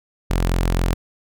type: tone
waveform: sawtooth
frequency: 43.65 Hz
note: F1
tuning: in tune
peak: -13 dBFS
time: 0.3-0.94 s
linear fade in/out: 10 ms
effects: none